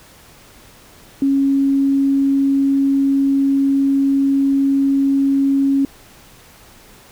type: tone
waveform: sine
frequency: 274.9 Hz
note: C#4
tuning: 14 cents flat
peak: -12 dBFS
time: 1.22-5.85 s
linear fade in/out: 2 ms
effects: pink hiss -45 dBFS RMS until 7.11 s